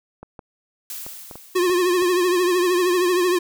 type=clicks; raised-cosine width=1 ms; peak=-23 dBFS; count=7; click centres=0.23 / 0.392 / 1.065 / 1.312 / 1.356 / 1.698 / 2.023 s
type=noise with exponential decay; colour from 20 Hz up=blue; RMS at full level=-31 dBFS; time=0.9-2.47 s; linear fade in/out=1 ms; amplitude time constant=340 ms
type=tone with vibrato; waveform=square; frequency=358.7 Hz; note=F4; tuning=46 cents sharp; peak=-17 dBFS; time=1.55-3.39 s; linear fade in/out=10 ms; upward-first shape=triangle; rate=13 Hz; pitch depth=76 cents each way
effects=none